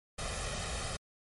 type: noise with comb filter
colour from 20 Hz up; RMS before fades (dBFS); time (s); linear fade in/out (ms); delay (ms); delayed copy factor
pink; -37; 0.18-0.97; 10; 1.6; +0.7
effects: MP3 48 kbps